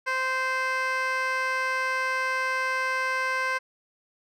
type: tone with band-pass filter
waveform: 15% pulse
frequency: 520 Hz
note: C5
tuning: 11 cents flat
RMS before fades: -27 dBFS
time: 0.06-3.59 s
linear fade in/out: 20 ms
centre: 1700 Hz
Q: 0.93
effects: none